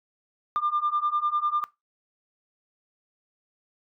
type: beating tone pair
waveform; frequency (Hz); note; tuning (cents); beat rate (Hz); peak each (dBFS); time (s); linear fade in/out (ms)
sine; 1193 / 1203; D6 / D6; +27 / +41; 10; -25; 0.56-1.64; 0
effects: noise-tail reverb RT60 0.2 s tail -20 dB re dry + tanh soft clip ceiling -17 dBFS

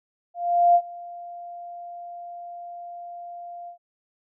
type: tone with ADSR envelope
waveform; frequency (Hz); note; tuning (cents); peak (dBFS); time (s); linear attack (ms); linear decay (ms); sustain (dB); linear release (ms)
sine; 697; F5; -4; -12; 0.34-3.78; 410; 62; -23; 100
effects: none

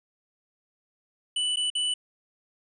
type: tone with dropouts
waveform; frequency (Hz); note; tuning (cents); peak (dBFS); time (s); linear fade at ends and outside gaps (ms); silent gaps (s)
square; 2975; F#7; +9; -25; 1.36-1.94; 5; 1.56-1.569 / 1.702-1.751
effects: resampled to 24000 Hz

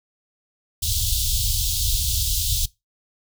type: band-stop noise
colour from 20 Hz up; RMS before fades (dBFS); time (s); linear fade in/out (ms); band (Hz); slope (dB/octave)
pink; -22; 0.82-2.66; 10; 110 to 3300; 48
effects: noise-tail reverb RT60 0.2 s tail -21 dB re dry

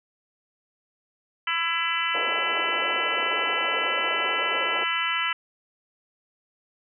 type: harmonic tone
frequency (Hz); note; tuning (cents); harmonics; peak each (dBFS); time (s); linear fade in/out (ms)
333.8; E4; +22; 3 / 4 / 5 / 6 / 7 / 8 / 9; -34 / -29 / -33 / -29 / -33 / -32 / -30; 1.47-5.33; 5
type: band-pass noise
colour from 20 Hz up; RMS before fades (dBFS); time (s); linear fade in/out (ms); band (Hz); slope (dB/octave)
pink; -34; 2.14-4.84; 5; 400 to 860; 24
effects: none

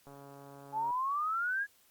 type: click train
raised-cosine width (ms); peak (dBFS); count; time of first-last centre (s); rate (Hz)
1; -38; 118; 0.07-0.906; 140
type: exponential sweep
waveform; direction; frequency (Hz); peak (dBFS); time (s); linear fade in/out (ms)
sine; up; 846 to 1684; -30; 0.72-1.67; 50
effects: white hiss -66 dBFS RMS until 1.9 s + Opus 48 kbps

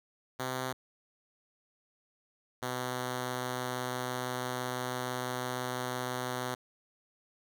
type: tone pair in turn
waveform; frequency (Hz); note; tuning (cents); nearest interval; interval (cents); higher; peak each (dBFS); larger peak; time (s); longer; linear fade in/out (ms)
5% pulse; 128.9 / 126.03; C3 / B2; -26 / +36; unison; 38; first; -22; neither; 0.39-0.73 / 2.62-6.55; second; 10
effects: none

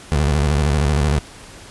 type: tone with vibrato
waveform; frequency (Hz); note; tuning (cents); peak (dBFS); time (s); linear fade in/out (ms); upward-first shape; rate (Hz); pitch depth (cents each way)
25% pulse; 73.42; D2; 0; -11; 0.12-1.19; 0; square; 13; 120
effects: pink hiss -40 dBFS RMS until 1.7 s + resampled to 24000 Hz

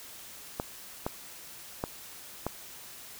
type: clicks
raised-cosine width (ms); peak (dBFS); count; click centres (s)
1; -16; 4; 0.599 / 1.065 / 1.839 / 2.466
effects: white hiss -47 dBFS RMS until 3.19 s

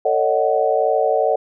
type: chord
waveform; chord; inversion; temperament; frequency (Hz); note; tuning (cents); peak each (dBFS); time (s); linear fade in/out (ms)
sine; D# half-diminished seventh; second; just; 448 / 560 / 622.3 / 746.7; A4 / C#5 / D#5 / F#5; +31 / +18 / 0 / +16; -20; 0.05-1.36; 5
effects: none

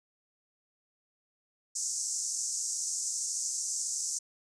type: band-pass noise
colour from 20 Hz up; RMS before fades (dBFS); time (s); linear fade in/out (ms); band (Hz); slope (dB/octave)
white; -34; 1.75-4.19; 10; 5700 to 8100; 48
effects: none

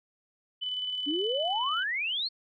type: tone with tremolo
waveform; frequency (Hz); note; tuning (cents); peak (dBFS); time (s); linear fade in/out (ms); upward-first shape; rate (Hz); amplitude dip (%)
sine; 3000; F#7; +23; -29; 0.61-1.84; 20; square; 19; 30
type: exponential sweep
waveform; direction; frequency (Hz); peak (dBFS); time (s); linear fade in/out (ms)
sine; up; 277.2 to 4435; -28; 1.06-2.29; 20
effects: none

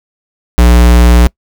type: tone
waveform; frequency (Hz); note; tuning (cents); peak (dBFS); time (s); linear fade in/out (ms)
square; 60; B1; -49; -3; 0.58-1.27; 0
effects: noise-tail reverb RT60 0.1 s tail -25 dB re dry

